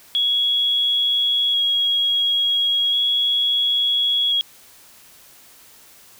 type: tone with vibrato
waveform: sine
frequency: 3322 Hz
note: G#7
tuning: in tune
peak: -16 dBFS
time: 0.15-4.41 s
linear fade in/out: 0 ms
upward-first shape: square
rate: 0.36 Hz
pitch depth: 10 cents each way
effects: white hiss -48 dBFS RMS until 6.19 s